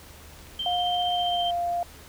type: click train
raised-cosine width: 0.2 ms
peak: -33 dBFS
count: 12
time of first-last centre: 0.39-1.263 s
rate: 12.6 Hz
type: tone with tremolo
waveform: sine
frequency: 3136 Hz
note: G7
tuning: in tune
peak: -26 dBFS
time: 0.59-1.51 s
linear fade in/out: 5 ms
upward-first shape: triangle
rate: 15 Hz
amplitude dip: 35%
type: tone with pitch glide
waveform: sine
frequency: 712 to 696.5 Hz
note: F5 to F5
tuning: +33 to -5 cents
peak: -24 dBFS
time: 0.66-1.83 s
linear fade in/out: 2 ms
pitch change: -38 cents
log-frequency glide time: 1.11-1.52 s
effects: added 75 Hz sine -51 dBFS peak until 2.08 s + pink hiss -48 dBFS RMS until 2.08 s

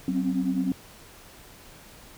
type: tone cluster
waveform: sine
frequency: 187.5 / 259.5 / 269.2 Hz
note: F#3 / C4 / C4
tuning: +23 / -14 / +49 cents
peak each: -27 dBFS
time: 0.08-0.72 s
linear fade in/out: 2 ms
effects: tanh soft clip ceiling -15 dBFS + pink hiss -49 dBFS RMS until 2.17 s

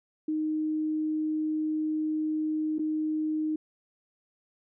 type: tone with dropouts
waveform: sine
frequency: 310 Hz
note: D#4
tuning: 6 cents flat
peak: -26 dBFS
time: 0.28-3.56 s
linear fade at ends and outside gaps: 5 ms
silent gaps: 2.784-2.792 s
effects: none

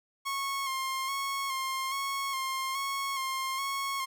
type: tone with vibrato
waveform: sawtooth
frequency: 1080 Hz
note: C#6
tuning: 45 cents flat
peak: -27 dBFS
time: 0.25-4.06 s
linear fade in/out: 20 ms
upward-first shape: square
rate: 1.2 Hz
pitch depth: 30 cents each way
effects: none

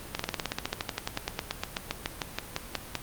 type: slowing click train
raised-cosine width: 0.2 ms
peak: -11 dBFS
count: 28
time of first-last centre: 0.15-2.953 s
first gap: 44 ms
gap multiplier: 1.06
effects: pink hiss -43 dBFS RMS until 3.02 s + Opus 32 kbps

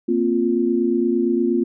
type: chord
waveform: sine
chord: Bb suspended second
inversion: none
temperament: equal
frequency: 233.1 / 261.6 / 349.2 Hz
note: Bb3 / C4 / F4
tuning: 0 / 0 / 0 cents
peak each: -21 / -22 / -19 dBFS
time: 0.08-1.64 s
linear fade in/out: 10 ms
effects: none

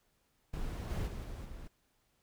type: noise with level steps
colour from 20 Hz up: brown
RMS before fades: -39 / -35 / -41 / -43 / -47 dBFS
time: 0.53-1.68 s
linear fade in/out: 10 ms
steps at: 0.89 / 1.06 / 1.23 / 1.44 s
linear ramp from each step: 20 ms
effects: pink hiss -75 dBFS RMS until 2.22 s

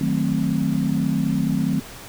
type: chord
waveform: sine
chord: D# diminished seventh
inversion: none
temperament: equal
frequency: 155.56 / 185 / 220 / 261.6 Hz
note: D#3 / F#3 / A3 / C4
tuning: 0 / 0 / 0 / 0 cents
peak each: -24 dBFS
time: 0.01-1.8 s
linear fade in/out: 2 ms
effects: pink hiss -39 dBFS RMS until 2.08 s

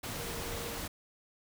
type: tone in noise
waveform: sine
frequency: 466.2 Hz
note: A#4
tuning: in tune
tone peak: -45 dBFS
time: 0.18-0.8 s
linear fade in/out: 10 ms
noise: pink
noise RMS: -39 dBFS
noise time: 0.03-0.88 s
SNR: -9 dB
effects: none

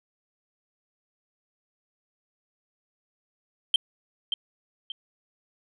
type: tone with echo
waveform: sine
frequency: 3136 Hz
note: G7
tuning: in tune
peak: -14 dBFS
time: 3.74-3.76 s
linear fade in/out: 2 ms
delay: 580 ms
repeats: 2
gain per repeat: -9 dB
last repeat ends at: 4.92 s
effects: tanh soft clip ceiling -15 dBFS

